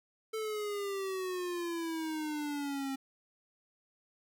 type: exponential sweep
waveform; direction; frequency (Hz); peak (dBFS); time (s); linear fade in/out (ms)
square; down; 442.9 to 267.5; -35; 0.33-2.96; 10
effects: none